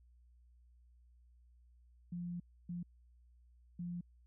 sine tone bursts at uneven times, 174.61 Hz, F3, in tune, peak -39 dBFS, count 3, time 2.12-2.4 / 2.69-2.83 / 3.79-4.01 s, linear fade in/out 5 ms, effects added 60 Hz sine -62 dBFS peak until 4.26 s

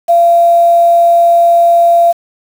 sine tone with quantisation, 684 Hz, F5, 36 cents flat, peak -4 dBFS, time 0.08-2.13 s, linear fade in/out 20 ms, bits 5, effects none

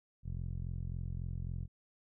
15% pulse tone with low-pass filter, 43.65 Hz, F1, in tune, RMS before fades -39 dBFS, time 0.23-1.68 s, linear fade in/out 50 ms, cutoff 140 Hz, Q 1, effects none

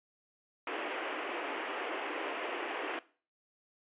pink band-pass noise, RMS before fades -38 dBFS, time 0.67-2.99 s, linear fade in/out 2 ms, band 300 to 3000 Hz, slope 48 dB/octave, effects noise-tail reverb RT60 0.4 s tail -19 dB re dry + resampled to 8000 Hz

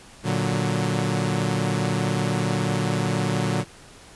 sawtooth chord, Bb augmented, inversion none, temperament equal, 116.54 / 146.83 / 185 Hz, Bb2 / D3 / F#3, 0 / 0 / 0 cents, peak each -22 dBFS, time 0.23-3.65 s, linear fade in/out 50 ms, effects pink hiss -47 dBFS RMS until 4.15 s + resampled to 24000 Hz

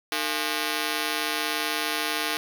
5% pulse ring-modulated tone, 381.6 Hz, G4, 47 cents flat, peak -11 dBFS, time 0.12-2.37 s, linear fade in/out 0 ms, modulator 75.1 Hz, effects none

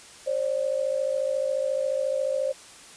sine tone pair together, 534 / 588.2 Hz, C5 / D5, +35 / +3 cents, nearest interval major second, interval 168 cents, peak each -25 / -28 dBFS, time 0.26-2.53 s, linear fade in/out 20 ms, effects white hiss -47 dBFS RMS until 2.96 s + resampled to 22050 Hz

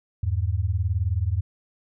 sine beating tone pair, 82.41 / 101.41 Hz, E2 / G#2, 0 / -41 cents, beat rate 19 Hz, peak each -24 dBFS, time 0.23-1.41 s, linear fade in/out 5 ms, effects none

